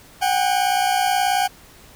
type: tone pair together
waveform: 40% pulse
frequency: 740 / 798.6 Hz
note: F#5 / G5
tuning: 0 / +32 cents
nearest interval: minor second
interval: 132 cents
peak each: -19 dBFS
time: 0.21-1.48 s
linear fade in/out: 20 ms
effects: pink hiss -47 dBFS RMS until 1.95 s